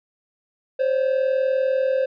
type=tone pair together; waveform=triangle; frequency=523.3 / 563.5 Hz; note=C5 / C#5; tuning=0 / +28 cents; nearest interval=minor second; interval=128 cents; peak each=-17 / -23 dBFS; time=0.79-2.06 s; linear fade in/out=10 ms; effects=resampled to 11025 Hz